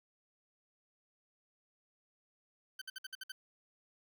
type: tone bursts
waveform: 20% pulse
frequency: 1537 Hz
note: G6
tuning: 35 cents flat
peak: -37 dBFS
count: 7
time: 2.79-3.32 s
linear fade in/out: 5 ms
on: 26 ms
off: 58 ms
effects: none